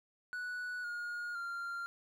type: tone with pitch steps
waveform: triangle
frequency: 1476 / 1431.5 / 1388.3 Hz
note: F#6 / F6 / F6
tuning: -5 / +42 / -11 cents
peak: -36 dBFS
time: 0.33-1.86 s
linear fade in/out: 0 ms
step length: 510 ms
effects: none